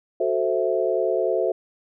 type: chord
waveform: sine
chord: F# half-diminished seventh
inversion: none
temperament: equal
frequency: 370 / 440 / 523.3 / 659.3 Hz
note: F#4 / A4 / C5 / E5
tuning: 0 / 0 / 0 / 0 cents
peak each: -25 dBFS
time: 0.2-1.52 s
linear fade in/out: 5 ms
effects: none